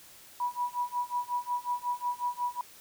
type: tone with tremolo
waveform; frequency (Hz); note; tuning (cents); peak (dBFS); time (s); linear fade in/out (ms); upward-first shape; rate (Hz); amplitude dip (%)
sine; 976; B5; -21; -26; 0.4-2.61; 2; sine; 5.5; 95
effects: white hiss -53 dBFS RMS until 2.8 s